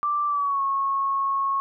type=tone with pitch glide; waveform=sine; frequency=1174.7 to 1096 Hz; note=D6 to C#6; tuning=0 to -20 cents; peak=-21 dBFS; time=0.03-1.6 s; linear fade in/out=0 ms; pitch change=-120 cents; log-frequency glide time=0.27-0.62 s; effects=none